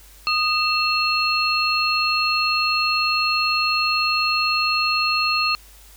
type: tone cluster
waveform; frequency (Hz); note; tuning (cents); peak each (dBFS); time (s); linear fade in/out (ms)
sine; 1238 / 2680 / 4280; D#6 / E7 / C8; -9 / +28 / +38; -22; 0.27-5.55; 0
effects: added 50 Hz sine -47 dBFS peak until 5.96 s + white hiss -49 dBFS RMS until 5.96 s